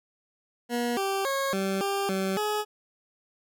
20% pulse tone with pitch steps, 239.8 / 390.4 / 546 / 193.5 / 396.2 / 191.6 / 422.2 Hz, A#3 / G4 / C#5 / G3 / G4 / G3 / G#4, +49 / -7 / -26 / -22 / +18 / -39 / +29 cents, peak -21 dBFS, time 0.69-2.65 s, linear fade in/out 50 ms, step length 280 ms, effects none

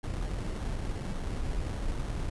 brown noise with sample-and-hold, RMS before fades -33 dBFS, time 0.03-2.3 s, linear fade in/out 10 ms, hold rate 2450 Hz, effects resampled to 24000 Hz

